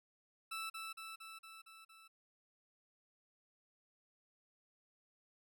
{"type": "tone with echo", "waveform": "20% pulse", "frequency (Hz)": 1319, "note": "E6", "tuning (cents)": 1, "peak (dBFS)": -36, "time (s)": [0.51, 0.7], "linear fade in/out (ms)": 10, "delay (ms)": 230, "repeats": 6, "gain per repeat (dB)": -3, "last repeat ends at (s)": 2.08, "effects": []}